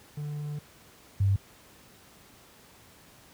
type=tone pair in turn; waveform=triangle / sine; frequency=147.9 / 98.14 Hz; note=D3 / G2; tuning=+13 / +2 cents; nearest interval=perfect fifth; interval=711 cents; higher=first; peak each=-30 / -20 dBFS; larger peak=second; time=0.17-0.59 / 1.2-1.36 s; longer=first; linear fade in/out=5 ms; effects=pink hiss -55 dBFS RMS until 3.33 s + high-pass 60 Hz 12 dB/octave